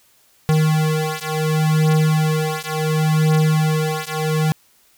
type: beating tone pair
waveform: square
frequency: 155.56 / 156.26 Hz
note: D#3 / D#3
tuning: 0 / +8 cents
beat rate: 0.7 Hz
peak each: -19 dBFS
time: 0.49-4.52 s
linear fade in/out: 0 ms
effects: white hiss -56 dBFS RMS until 4.97 s